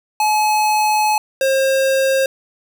square tone pair in turn, 853 / 534.9 Hz, G#5 / C5, +46 / +38 cents, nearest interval minor sixth, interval 808 cents, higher first, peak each -14 dBFS, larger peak neither, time 0.2-1.18 / 1.41-2.26 s, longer first, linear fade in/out 2 ms, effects none

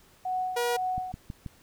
sine tone with tremolo, 740 Hz, F#5, in tune, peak -26 dBFS, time 0.25-1.12 s, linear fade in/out 5 ms, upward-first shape sine, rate 2 Hz, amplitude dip 65%
sawtooth tone, 480 Hz, B4, 49 cents flat, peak -22 dBFS, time 0.56-0.77 s, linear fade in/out 10 ms
click train, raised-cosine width 5 ms, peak -24 dBFS, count 4, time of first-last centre 0.98-1.462 s, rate 6.22 Hz
effects pink hiss -59 dBFS RMS until 1.62 s

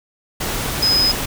sine tone in noise, 5050 Hz, D#8, 25 cents sharp, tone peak -13 dBFS, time 0.82-1.12 s, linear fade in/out 10 ms, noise pink, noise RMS -23 dBFS, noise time 0.4-1.26 s, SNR +7 dB, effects none

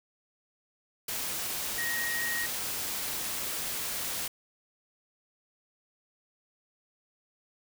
sine tone in noise, 1880 Hz, A#6, 14 cents sharp, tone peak -31 dBFS, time 1.78-2.46 s, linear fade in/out 5 ms, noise white, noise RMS -34 dBFS, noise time 1.08-4.28 s, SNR 0 dB, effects none

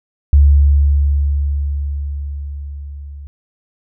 sine tone with level ramp, 71.3 Hz, C#2, 49 cents sharp, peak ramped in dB -4 to -29 dBFS, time 0.33-3.27 s, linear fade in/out 0 ms, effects none

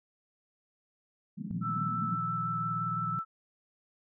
white band-pass noise, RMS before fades -39 dBFS, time 1.37-2.17 s, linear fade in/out 20 ms, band 160 to 230 Hz, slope 48 dB/octave
sine chord, Bb suspended fourth, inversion none, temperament equal, 116.54 / 155.56 / 174.61 Hz, Bb2 / Eb3 / F3, 0 / 0 / 0 cents, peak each -39 dBFS, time 1.51-3.19 s, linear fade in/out 0 ms
sine tone with vibrato, 1321 Hz, E6, 3 cents sharp, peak -31 dBFS, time 1.61-3.25 s, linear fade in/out 50 ms, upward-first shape square, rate 5.9 Hz, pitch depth 9 cents each way
effects none

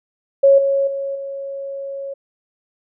sine tone with level steps, 551 Hz, C#5, 11 cents flat, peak -7 / -14 / -21 / -25 dBFS, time 0.43-2.14 s, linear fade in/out 10 ms, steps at 0.58 / 0.87 / 1.15 s, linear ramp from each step 5 ms, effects none

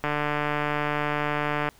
click train, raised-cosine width 0.5 ms, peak -11 dBFS, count 245, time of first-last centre 0.04-1.689 s, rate 148 Hz, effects pink hiss -56 dBFS RMS until 1.79 s

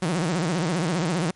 sawtooth tone with vibrato, 169.6 Hz, E3, 50 cents sharp, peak -18 dBFS, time 0.02-1.31 s, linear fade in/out 5 ms, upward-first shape sine, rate 15 Hz, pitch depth 190 cents each way, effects pink hiss -59 dBFS RMS until 1.35 s + MP3 48 kbps

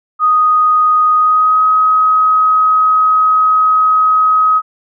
sine tone with pitch glide, 1244.5 to 1266.3 Hz, D#6 to D#6, 0 to +30 cents, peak -7 dBFS, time 0.19-4.62 s, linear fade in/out 50 ms, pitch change +30 cents, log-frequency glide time 1.17-1.63 s, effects none

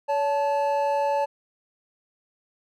triangle tone pair together, 565.7 / 874 Hz, C#5 / A5, +35 / -12 cents, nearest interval minor sixth, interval 753 cents, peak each -22 dBFS, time 0.08-1.26 s, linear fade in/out 20 ms, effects none

